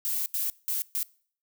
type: noise bursts at uneven times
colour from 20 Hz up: violet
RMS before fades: -29 dBFS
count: 4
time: 0.05-0.26 / 0.34-0.5 / 0.68-0.82 / 0.95-1.03 s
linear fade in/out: 0 ms
effects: noise-tail reverb RT60 0.5 s tail -23 dB re dry